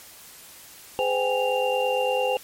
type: tone cluster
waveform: sine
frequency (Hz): 415.3 / 510 / 778 / 827 / 2783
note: G#4 / C5 / G5 / G#5 / F7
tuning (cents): 0 / -44 / -13 / -8 / -7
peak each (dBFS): -31 / -23 / -30 / -28 / -30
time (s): 0.99-2.37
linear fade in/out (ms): 0
effects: white hiss -46 dBFS RMS until 2.43 s + MP3 64 kbps